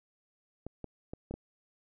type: clicks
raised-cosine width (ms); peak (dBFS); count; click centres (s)
2; -26; 5; 0.666 / 0.843 / 1.135 / 1.31 / 1.34
effects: none